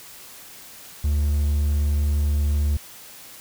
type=tone; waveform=triangle; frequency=73.42 Hz; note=D2; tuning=in tune; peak=-16 dBFS; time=1.04-2.77 s; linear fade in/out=5 ms; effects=white hiss -43 dBFS RMS until 3.4 s